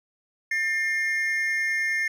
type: tone pair together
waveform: triangle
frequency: 1795.2 / 2125 Hz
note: A6 / C7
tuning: +34 / +26 cents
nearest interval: minor third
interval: 292 cents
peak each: -24 dBFS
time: 0.51-2.08 s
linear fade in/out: 5 ms
effects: none